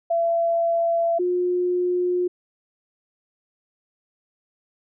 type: tone pair in turn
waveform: sine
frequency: 674 / 358.1 Hz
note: E5 / F4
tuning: +38 / +43 cents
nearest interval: major seventh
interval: 1095 cents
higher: first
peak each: -18 / -19 dBFS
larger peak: first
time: 0.1-1.19 / 1.19-2.28 s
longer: neither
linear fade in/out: 10 ms
effects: none